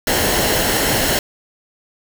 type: noise with comb filter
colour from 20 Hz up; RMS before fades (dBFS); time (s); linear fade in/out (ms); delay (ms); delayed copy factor
pink; -17; 0.07-1.19; 2; 0.83; -0.5
effects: none